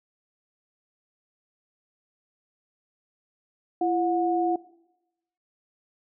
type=tone pair together; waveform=sine; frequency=338.5 / 726 Hz; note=E4 / F#5; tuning=+46 / -33 cents; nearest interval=octave + minor second; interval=1321 cents; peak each=-24 dBFS; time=3.81-4.56 s; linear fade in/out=5 ms; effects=noise-tail reverb RT60 0.9 s tail -19 dB re dry